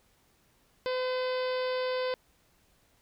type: harmonic tone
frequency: 509 Hz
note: C5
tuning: 48 cents flat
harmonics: 1 / 2 / 3 / 4 / 5 / 6 / 7 / 8 / 9 / 10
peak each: -29 / -38 / -42 / -44 / -46 / -47 / -46 / -50 / -46 / -52 dBFS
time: 0.86-2.14 s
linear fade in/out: 0 ms
effects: pink hiss -67 dBFS RMS until 3.01 s